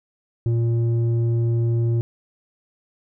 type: tone with low-pass filter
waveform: square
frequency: 116.54 Hz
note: A#2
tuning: in tune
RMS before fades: -20 dBFS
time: 0.46-2.01 s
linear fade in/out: 0 ms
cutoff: 260 Hz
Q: 2.2
effects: none